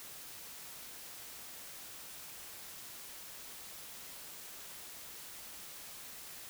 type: silence
effects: white hiss -49 dBFS RMS until 6.49 s